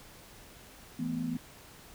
sine chord, E suspended fourth, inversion none, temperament equal, 164.81 / 220 / 246.9 Hz, E3 / A3 / B3, 0 / 0 / 0 cents, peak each -37 / -38 / -33 dBFS, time 0.99-1.37 s, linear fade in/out 5 ms, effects pink hiss -53 dBFS RMS until 1.94 s

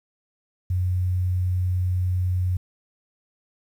sine tone, 91 Hz, F#2, 28 cents flat, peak -20 dBFS, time 0.7-2.57 s, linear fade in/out 5 ms, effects 9-bit

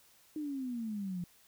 sine exponential sweep, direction down, 311.1 to 172.2 Hz, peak -35 dBFS, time 0.36-1.24 s, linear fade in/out 2 ms, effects white hiss -64 dBFS RMS until 1.47 s

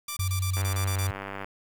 5% pulse tone bursts, 1174.7 Hz, D6, in tune, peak -20 dBFS, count 9, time 0.08-1.072 s, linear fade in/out 5 ms, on 88 ms, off 25 ms
sine tone, 93.6 Hz, F#2, 20 cents sharp, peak -25 dBFS, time 0.19-1.11 s, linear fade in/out 5 ms
click train, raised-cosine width 0.5 ms, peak -20 dBFS, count 87, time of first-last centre 0.57-1.445 s, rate 98.3 Hz
effects 8-bit

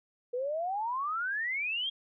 sine exponential sweep, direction up, 477.2 to 3300 Hz, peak -30 dBFS, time 0.33-1.9 s, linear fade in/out 10 ms, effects none

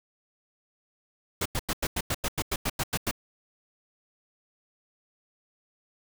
pink noise bursts, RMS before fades -28 dBFS, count 13, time 1.41-3.112 s, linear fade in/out 5 ms, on 46 ms, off 92 ms, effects none

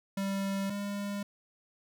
square tone pair in turn, 196 / 202 Hz, G3 / G#3, 0 / -48 cents, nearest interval minor second, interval 52 cents, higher second, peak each -31 / -34 dBFS, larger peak first, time 0.17-0.7 / 0.7-1.23 s, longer neither, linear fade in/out 5 ms, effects none

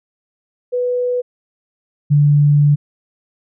sine tone pair in turn, 493.9 / 145.99 Hz, B4 / D3, 0 / -10 cents, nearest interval octave + major sixth, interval 2110 cents, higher first, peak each -15 / -8 dBFS, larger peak second, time 0.72-1.22 / 2.1-2.76 s, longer second, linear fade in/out 20 ms, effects none

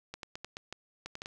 clicks, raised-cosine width 0.2 ms, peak -23 dBFS, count 10, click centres 0.14 / 0.232 / 0.355 / 0.446 / 0.569 / 0.726 / 1.06 / 1.154 / 1.219 / 1.259 s, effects none

